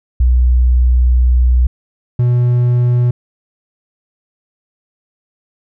sine / triangle tone pair in turn, 61.74 / 122.2 Hz, B1 / B2, 0 / -18 cents, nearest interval octave, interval 1182 cents, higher second, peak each -7 dBFS, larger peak neither, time 0.2-1.67 / 2.19-3.11 s, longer first, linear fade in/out 5 ms, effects none

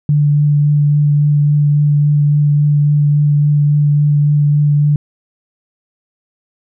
sine tone with vibrato, 146.83 Hz, D3, in tune, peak -8 dBFS, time 0.09-4.96 s, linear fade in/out 2 ms, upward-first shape triangle, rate 3.6 Hz, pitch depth 13 cents each way, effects none

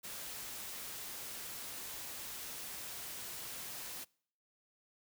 white noise, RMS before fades -45 dBFS, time 0.03-4.05 s, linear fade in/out 20 ms, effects noise-tail reverb RT60 0.6 s tail -26 dB re dry

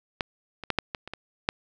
clicks, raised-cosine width 0.3 ms, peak -10 / -21 / -8 / -6 / -15 / -23 / -19 / -6 dBFS, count 8, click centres 0.208 / 0.637 / 0.703 / 0.787 / 0.948 / 1.076 / 1.136 / 1.489 s, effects none

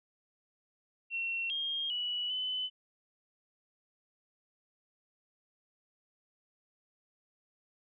sine tone with pitch steps, 2720 / 3228 / 2942 / 3019 Hz, F7 / G#7 / F#7 / F#7, -46 / -50 / -11 / +34 cents, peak -32 dBFS, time 1.1-2.7 s, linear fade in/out 50 ms, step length 400 ms, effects none

